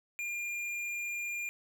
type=tone with tanh clipping; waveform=sine; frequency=2405 Hz; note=D7; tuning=41 cents sharp; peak=-36 dBFS; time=0.19-1.49 s; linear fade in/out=0 ms; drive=13 dB; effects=none